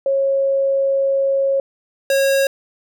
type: tone pair in turn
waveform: sine / square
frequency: 546 / 546 Hz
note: C#5 / C#5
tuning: -26 / -26 cents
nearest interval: unison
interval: 0 cents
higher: neither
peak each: -14 dBFS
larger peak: neither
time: 0.06-1.6 / 2.1-2.47 s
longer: first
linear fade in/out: 2 ms
effects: none